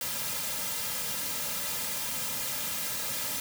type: noise with comb filter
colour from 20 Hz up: white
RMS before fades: -33 dBFS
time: 0.01-3.4 s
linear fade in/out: 2 ms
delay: 2.7 ms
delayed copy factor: -0.75
effects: none